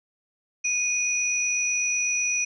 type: tone pair together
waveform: sine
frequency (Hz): 2473 / 5874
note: D#7 / F#8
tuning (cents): -11 / -13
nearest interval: octave + minor third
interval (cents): 1498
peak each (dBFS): -25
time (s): 0.64-2.45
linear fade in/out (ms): 10
effects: none